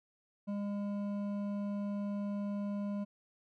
sine tone with hard clipping, 203 Hz, G#3, 39 cents flat, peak -36 dBFS, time 0.47-3.05 s, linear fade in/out 20 ms, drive 9 dB, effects none

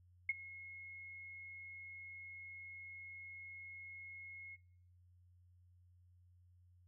sine tone with ADSR envelope, 2166 Hz, C#7, 41 cents flat, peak -30 dBFS, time 0.29-4.57 s, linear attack 4 ms, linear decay 29 ms, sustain -19 dB, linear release 30 ms, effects noise-tail reverb RT60 0.6 s tail -22 dB re dry + added 89 Hz sine -64 dBFS peak until 6.87 s

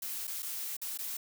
blue noise with dropouts, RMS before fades -38 dBFS, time 0.02-1.17 s, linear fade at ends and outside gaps 5 ms, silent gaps 0.271-0.276 / 0.423-0.427 / 0.768-0.815 / 0.976-0.987 s, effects none

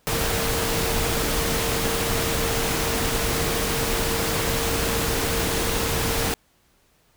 sine tone in noise, 457.8 Hz, A#4, 31 cents flat, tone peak -30 dBFS, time 0.07-6.34 s, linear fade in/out 0 ms, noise pink, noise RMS -24 dBFS, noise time 0.07-6.34 s, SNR -9 dB, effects pink hiss -62 dBFS RMS until 7.16 s

